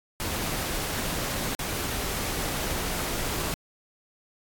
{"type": "noise with dropouts", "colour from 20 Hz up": "pink", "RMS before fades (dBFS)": -30, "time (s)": [0.2, 3.54], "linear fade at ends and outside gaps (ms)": 0, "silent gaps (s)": [1.55, 1.592], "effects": ["AAC 64 kbps"]}